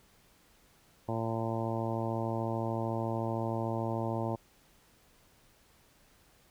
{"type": "harmonic tone", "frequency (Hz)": 113.5, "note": "A#2", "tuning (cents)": -46, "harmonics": [1, 2, 3, 4, 5, 6, 7, 8, 9], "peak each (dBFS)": [-35, -38, -38, -43, -39, -41, -43, -41, -47], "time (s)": [1.08, 4.36], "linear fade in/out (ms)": 10, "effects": ["pink hiss -64 dBFS RMS until 6.5 s"]}